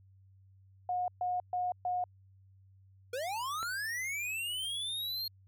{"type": "tone bursts", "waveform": "sine", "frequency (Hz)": 722, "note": "F#5", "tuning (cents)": -43, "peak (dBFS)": -30, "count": 4, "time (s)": [0.89, 2.04], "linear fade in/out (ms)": 2, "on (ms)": 190, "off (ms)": 130}
{"type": "linear sweep", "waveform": "square", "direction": "up", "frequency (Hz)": [466.2, 4277], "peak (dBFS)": -35, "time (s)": [3.13, 5.28], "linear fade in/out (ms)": 5}
{"type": "click", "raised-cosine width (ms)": 0.5, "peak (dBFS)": -29, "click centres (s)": 3.629}
{"effects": ["added 96 Hz sine -58 dBFS peak until 5.47 s"]}